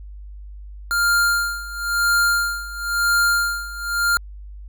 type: tone with tremolo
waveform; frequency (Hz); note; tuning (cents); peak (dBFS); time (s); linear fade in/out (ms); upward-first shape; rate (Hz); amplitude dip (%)
square; 1400; F6; +4; -15; 0.91-4.17; 0; sine; 0.98; 85
effects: added 50 Hz sine -34 dBFS peak until 4.68 s